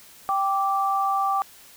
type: tone pair together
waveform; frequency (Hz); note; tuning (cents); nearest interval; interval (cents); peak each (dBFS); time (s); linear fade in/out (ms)
sine; 784 / 1169.6; G5 / D6; 0 / -7; perfect fifth; 693; -23; 0.29-1.42; 0
effects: white hiss -49 dBFS RMS until 1.76 s